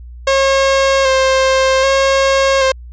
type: tone with vibrato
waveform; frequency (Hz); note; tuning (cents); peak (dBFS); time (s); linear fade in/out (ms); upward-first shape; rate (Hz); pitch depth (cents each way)
sawtooth; 535; C5; +38; -6; 0.27-2.72; 5; square; 0.64; 22
effects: added 60 Hz sine -30 dBFS peak until 2.92 s + resampled to 16000 Hz